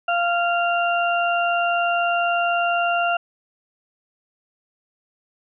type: harmonic tone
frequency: 694 Hz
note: F5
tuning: 11 cents flat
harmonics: 1 / 2 / 4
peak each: -20 / -23 / -26 dBFS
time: 0.08-3.17 s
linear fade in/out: 5 ms
effects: none